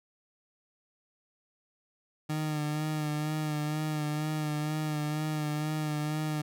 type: tone with vibrato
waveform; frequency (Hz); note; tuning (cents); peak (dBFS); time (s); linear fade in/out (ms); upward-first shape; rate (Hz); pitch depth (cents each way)
30% pulse; 152.2; D#3; -38; -27; 2.29-6.42; 10; sine; 2.1; 29
effects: none